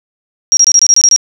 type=tone bursts; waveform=sine; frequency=5640 Hz; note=F8; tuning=16 cents sharp; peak=-3 dBFS; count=9; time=0.52-1.162 s; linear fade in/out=0 ms; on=50 ms; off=24 ms; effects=none